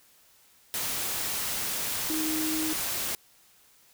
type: tone in noise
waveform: sine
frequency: 313.6 Hz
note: D#4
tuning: 14 cents sharp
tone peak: -29 dBFS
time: 2.1-2.73 s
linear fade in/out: 0 ms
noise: white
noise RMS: -31 dBFS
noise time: 0.74-3.15 s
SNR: -1 dB
effects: white hiss -60 dBFS RMS until 3.93 s